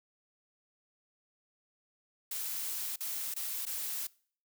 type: noise with dropouts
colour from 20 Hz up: blue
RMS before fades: -37 dBFS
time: 2.31-4.07 s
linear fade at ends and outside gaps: 5 ms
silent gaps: 2.96-3.005 / 3.341-3.362 / 3.654-3.665 s
effects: noise-tail reverb RT60 0.5 s tail -23 dB re dry

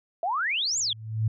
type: exponential two-way sweep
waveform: sine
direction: up then down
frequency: 645 to 7550 to 3160 Hz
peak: -24 dBFS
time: 0.23-0.93 s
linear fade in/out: 2 ms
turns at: 0.79 s
type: tone with exponential growth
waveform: sine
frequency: 110 Hz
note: A2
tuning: in tune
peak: -19 dBFS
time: 0.72-1.28 s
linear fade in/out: 5 ms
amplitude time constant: 120 ms
effects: none

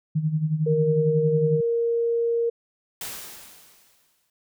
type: tone with tremolo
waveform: sine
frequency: 155.56 Hz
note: D#3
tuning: in tune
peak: -18 dBFS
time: 0.15-1.61 s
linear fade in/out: 10 ms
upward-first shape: sine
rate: 11 Hz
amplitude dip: 70%
type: tone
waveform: sine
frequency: 466.2 Hz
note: A#4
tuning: in tune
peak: -20 dBFS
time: 0.66-2.5 s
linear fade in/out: 10 ms
type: noise with exponential decay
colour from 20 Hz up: white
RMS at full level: -32 dBFS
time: 3.01-4.3 s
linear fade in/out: 2 ms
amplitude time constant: 280 ms
effects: none

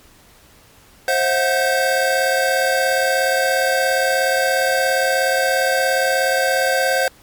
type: tone cluster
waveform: square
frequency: 530 / 650 / 729 / 1553 Hz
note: C5 / E5 / F#5 / G6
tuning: +22 / -24 / -26 / -17 cents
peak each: -20 / -25 / -22 / -21 dBFS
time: 1.08-7.08 s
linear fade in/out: 2 ms
effects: pink hiss -49 dBFS RMS until 7.22 s + MP3 96 kbps

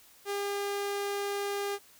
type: tone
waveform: sawtooth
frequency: 403.1 Hz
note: G4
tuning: 48 cents sharp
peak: -27 dBFS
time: 0.25-1.79 s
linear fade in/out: 50 ms
effects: white hiss -58 dBFS RMS until 1.99 s

